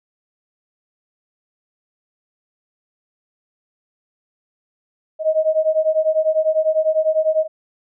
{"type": "beating tone pair", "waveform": "sine", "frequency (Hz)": [623, 633], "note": ["D#5", "D#5"], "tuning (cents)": [2, 30], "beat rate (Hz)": 10, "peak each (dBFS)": [-18, -17], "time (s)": [5.19, 7.48], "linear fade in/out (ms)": 50, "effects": []}